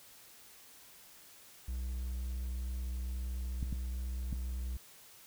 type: tone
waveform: triangle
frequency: 62.3 Hz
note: B1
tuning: 16 cents sharp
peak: -33 dBFS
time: 1.68-4.77 s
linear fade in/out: 5 ms
type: clicks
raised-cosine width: 5 ms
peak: -26 dBFS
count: 3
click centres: 3.628 / 3.727 / 4.328 s
effects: white hiss -57 dBFS RMS until 5.26 s